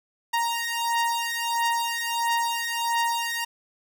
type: beating tone pair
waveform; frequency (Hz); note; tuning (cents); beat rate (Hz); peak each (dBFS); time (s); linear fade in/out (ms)
sawtooth; 932 / 933.5; A#5 / A#5; -1 / +2; 1.5; -23; 0.33-3.45; 10
effects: none